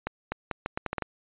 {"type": "accelerating click train", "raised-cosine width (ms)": 0.5, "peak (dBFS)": -14, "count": 9, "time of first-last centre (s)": [0.07, 1.023], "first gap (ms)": 250, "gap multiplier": 0.77, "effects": ["resampled to 8000 Hz"]}